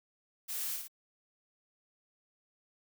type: noise with echo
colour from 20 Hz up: blue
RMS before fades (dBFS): -38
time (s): 0.48-0.77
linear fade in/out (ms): 20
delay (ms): 56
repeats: 2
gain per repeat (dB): -4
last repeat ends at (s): 0.882
effects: none